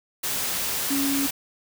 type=tone in noise; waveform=sine; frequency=277.2 Hz; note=C#4; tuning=in tune; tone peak=-23 dBFS; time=0.9-1.27 s; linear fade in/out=10 ms; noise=white; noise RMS=-27 dBFS; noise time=0.23-1.31 s; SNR=+1 dB; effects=none